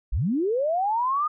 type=linear sweep; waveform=sine; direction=up; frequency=33.69 to 1245 Hz; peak=-21 dBFS; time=0.12-1.28 s; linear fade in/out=10 ms; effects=none